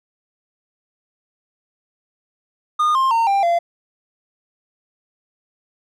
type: tone with pitch steps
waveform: triangle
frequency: 1222 / 1057.7 / 915.5 / 792.4 / 685.8 Hz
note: D#6 / C6 / A#5 / G5 / F5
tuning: -32 / +18 / -32 / +18 / -32 cents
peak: -12 dBFS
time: 2.79-3.59 s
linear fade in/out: 10 ms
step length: 160 ms
effects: none